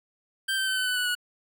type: tone with pitch steps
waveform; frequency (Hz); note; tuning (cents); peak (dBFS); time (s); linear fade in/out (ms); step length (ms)
25% pulse; 1568 / 1550 / 1532.2 / 1514.6 / 1497.2 / 1480 / 1463; G6 / G6 / G6 / F#6 / F#6 / F#6 / F#6; 0 / -20 / -40 / +40 / +20 / 0 / -20; -21; 0.48-1.152; 10; 96
effects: none